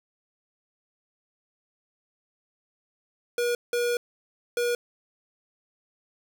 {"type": "tone bursts at uneven times", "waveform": "square", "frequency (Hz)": 480.6, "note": "B4", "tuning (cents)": -47, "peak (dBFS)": -24, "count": 3, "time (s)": [[3.38, 3.55], [3.73, 3.97], [4.57, 4.75]], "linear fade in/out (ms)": 2, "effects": []}